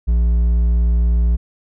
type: tone with hard clipping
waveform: triangle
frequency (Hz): 58.27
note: A#1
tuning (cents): 0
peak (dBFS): -13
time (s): 0.07-1.37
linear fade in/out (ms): 20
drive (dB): 7
effects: none